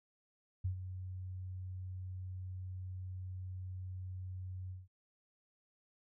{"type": "tone with ADSR envelope", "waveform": "sine", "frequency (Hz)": 92.5, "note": "F#2", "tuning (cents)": 0, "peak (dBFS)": -31, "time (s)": [0.64, 4.88], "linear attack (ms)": 12, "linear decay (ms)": 100, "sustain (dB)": -10, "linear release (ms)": 180, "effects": []}